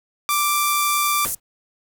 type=tone; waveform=sawtooth; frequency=1176 Hz; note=D6; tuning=2 cents sharp; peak=-15 dBFS; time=0.29-1.25 s; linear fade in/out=0 ms
type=band-pass noise; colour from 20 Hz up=white; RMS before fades=-26 dBFS; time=0.3-1.35 s; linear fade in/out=5 ms; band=7100 to 14000 Hz; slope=24 dB/octave
type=noise with exponential decay; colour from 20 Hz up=pink; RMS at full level=-26 dBFS; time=1.25-1.4 s; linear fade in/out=5 ms; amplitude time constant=32 ms
effects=none